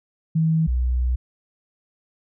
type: tone pair in turn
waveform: sine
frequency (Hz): 160.7 / 62.07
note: E3 / B1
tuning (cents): -44 / +9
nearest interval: octave + major third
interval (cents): 1647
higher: first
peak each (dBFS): -16 / -18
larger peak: first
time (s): 0.35-0.67 / 0.67-1.16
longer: second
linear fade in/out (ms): 10
effects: none